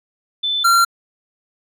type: tone pair in turn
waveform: sine / square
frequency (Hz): 3520 / 1373.7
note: A7 / F6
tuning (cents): 0 / -29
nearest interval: octave + major third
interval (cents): 1629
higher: first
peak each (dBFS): -17 / -11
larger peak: second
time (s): 0.43-0.64 / 0.64-0.85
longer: neither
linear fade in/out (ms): 10
effects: resampled to 32000 Hz